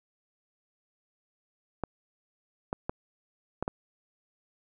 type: clicks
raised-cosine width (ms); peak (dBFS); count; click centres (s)
1; -16; 5; 1.837 / 2.729 / 2.895 / 3.626 / 3.679
effects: none